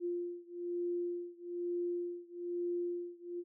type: beating tone pair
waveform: sine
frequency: 349.2 / 350.3 Hz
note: F4 / F4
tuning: 0 / +5 cents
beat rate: 1.1 Hz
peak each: -38 / -39 dBFS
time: 0-3.44 s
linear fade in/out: 50 ms
effects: none